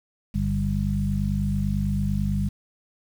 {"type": "harmonic tone with a mistuned harmonic", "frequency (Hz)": 49, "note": "G1", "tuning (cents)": 0, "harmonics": [1, 2, 3, 4], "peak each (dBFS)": [-27, -28, -28, -26], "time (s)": [0.34, 2.49], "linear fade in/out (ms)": 10, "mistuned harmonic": 4, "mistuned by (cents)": 19, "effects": ["8-bit"]}